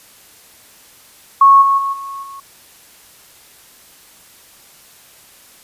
sine tone with level steps, 1100 Hz, C#6, 14 cents flat, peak -4 / -10 / -16 / -25 / -30 dBFS, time 1.41-2.4 s, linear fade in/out 5 ms, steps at 1.61 / 1.77 / 1.92 / 2.22 s, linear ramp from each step 20 ms, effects white hiss -45 dBFS RMS until 5.63 s + resampled to 32000 Hz

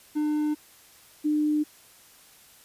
triangle / sine tone pair in turn, 301.1 / 301.1 Hz, D4 / D4, +43 / +43 cents, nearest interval unison, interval 0 cents, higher neither, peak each -21 dBFS, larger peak neither, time 0.15-0.55 / 1.24-1.64 s, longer neither, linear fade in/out 20 ms, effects white hiss -54 dBFS RMS until 2.64 s + resampled to 32000 Hz

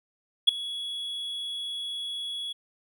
triangle tone with ADSR envelope, 3364 Hz, G#7, 22 cents sharp, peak -8 dBFS, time 0.47-2.53 s, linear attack 18 ms, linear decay 5 ms, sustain -22 dB, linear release 12 ms, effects tanh soft clip ceiling -10 dBFS

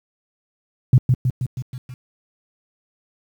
sine tone with echo, 126 Hz, B2, 35 cents sharp, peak -7 dBFS, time 0.93-0.98 s, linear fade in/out 2 ms, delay 160 ms, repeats 6, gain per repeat -4 dB, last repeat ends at 1.94 s, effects high-pass 60 Hz 12 dB/octave + 8-bit

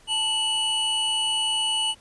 square tone pair together, 881.1 / 2945 Hz, A5 / F#7, +2 / -9 cents, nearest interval octave + major sixth, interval 2089 cents, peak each -32 / -23 dBFS, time 0.07-1.95 s, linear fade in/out 50 ms, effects pink hiss -55 dBFS RMS until 2 s + resampled to 24000 Hz

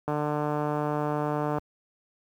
click train, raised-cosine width 1 ms, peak -15 dBFS, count 225, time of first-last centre 0.08-1.583 s, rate 149 Hz, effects high-pass 60 Hz 12 dB/octave + 9-bit

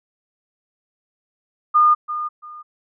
sine tone with echo, 1217 Hz, D#6, 39 cents flat, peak -10 dBFS, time 1.74-1.95 s, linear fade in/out 20 ms, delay 340 ms, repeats 2, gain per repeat -12 dB, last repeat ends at 2.63 s, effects none

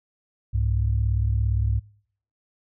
sine tone pair together, 65.67 / 103.1 Hz, C2 / G#2, +7 / -12 cents, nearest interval minor sixth, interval 781 cents, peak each -22 dBFS, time 0.53-1.8 s, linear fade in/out 20 ms, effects noise-tail reverb RT60 0.6 s tail -25 dB re dry + tanh soft clip ceiling -12 dBFS

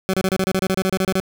20% pulse tone bursts, 189.2 Hz, F#3, 39 cents sharp, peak -12 dBFS, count 15, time 0.09-1.201 s, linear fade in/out 0 ms, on 47 ms, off 29 ms, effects none

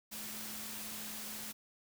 sine tone in noise, 214.5 Hz, A3, 44 cents flat, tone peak -52 dBFS, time 0.11-1.53 s, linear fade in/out 20 ms, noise white, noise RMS -44 dBFS, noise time 0.11-1.53 s, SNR -11 dB, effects none

